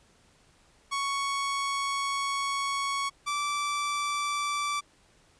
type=tone pair in turn; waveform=sawtooth; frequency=1111 / 1164.1 Hz; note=C#6 / D6; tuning=+4 / -16 cents; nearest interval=minor second; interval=80 cents; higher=second; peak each=-24 dBFS; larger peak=neither; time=0.91-3.1 / 3.26-4.81 s; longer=first; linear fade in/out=20 ms; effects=pink hiss -62 dBFS RMS until 5.39 s + resampled to 22050 Hz